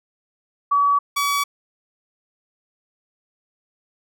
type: tone pair in turn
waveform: sine / sawtooth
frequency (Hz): 1139 / 1139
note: C#6 / C#6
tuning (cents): +47 / +47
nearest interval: unison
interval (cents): 0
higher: neither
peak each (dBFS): -14 / -15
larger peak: first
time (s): 0.71-0.99 / 1.16-1.44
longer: neither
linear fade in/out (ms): 10
effects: none